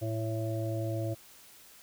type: harmonic tone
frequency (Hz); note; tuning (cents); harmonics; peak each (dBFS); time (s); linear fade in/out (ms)
111.1; A2; +17; 1 / 3 / 5 / 6; -32 / -37 / -39 / -40; 0.01-1.15; 20
effects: white hiss -55 dBFS RMS until 1.82 s